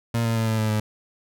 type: tone with pitch steps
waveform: 30% pulse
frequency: 116.3 / 114.43 / 112.6 / 110.79 / 109.01 / 107.27 Hz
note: A#2 / A#2 / A2 / A2 / A2 / A2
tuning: -4 / -32 / +40 / +12 / -16 / -44 cents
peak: -18 dBFS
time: 0.14-0.8 s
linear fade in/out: 5 ms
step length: 110 ms
effects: none